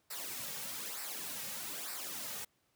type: noise with flanger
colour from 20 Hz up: white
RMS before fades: -42 dBFS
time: 0.1-2.45 s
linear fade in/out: 10 ms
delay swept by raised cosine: 0.3 to 3 ms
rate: 1.1 Hz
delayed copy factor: -0.7
effects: pink hiss -75 dBFS RMS until 2.75 s + high-pass 80 Hz 12 dB/octave